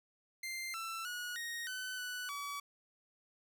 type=tone with pitch steps; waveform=sawtooth; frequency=2092 / 1336 / 1456 / 1868 / 1511 / 1485 / 1141 Hz; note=C7 / E6 / F#6 / A#6 / F#6 / F#6 / C#6; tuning=-1 / +23 / -28 / +3 / +36 / +6 / +50 cents; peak=-36 dBFS; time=0.43-2.6 s; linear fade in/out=5 ms; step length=310 ms; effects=none